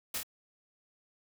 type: noise with echo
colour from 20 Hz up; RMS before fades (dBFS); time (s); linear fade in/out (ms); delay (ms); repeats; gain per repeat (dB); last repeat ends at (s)
white; -35; 0.14-0.18; 5; 26; 2; -3; 0.232
effects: none